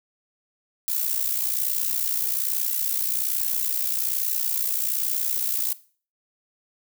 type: noise with amplitude modulation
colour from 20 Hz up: violet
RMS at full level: -22 dBFS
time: 0.88-5.73 s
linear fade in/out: 0 ms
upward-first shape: sine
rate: 61.2 Hz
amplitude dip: 70%
effects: noise-tail reverb RT60 0.4 s tail -17 dB re dry